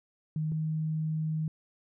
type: tone pair in turn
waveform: sine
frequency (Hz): 155.56 / 156.91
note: D#3 / D#3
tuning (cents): 0 / +15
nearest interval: unison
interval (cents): 15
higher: second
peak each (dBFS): -28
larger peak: neither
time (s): 0.36-0.52 / 0.52-1.48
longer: second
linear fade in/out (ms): 2
effects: none